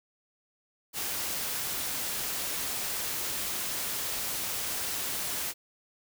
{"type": "noise", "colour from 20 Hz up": "white", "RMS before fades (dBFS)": -33, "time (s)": [0.93, 5.54], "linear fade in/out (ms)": 50, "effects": []}